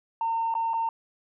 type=tone with dropouts; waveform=sine; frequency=911 Hz; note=A#5; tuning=40 cents flat; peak=-23 dBFS; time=0.21-0.89 s; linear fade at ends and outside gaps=2 ms; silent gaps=0.541-0.551 / 0.735-0.739 s; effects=tanh soft clip ceiling -20 dBFS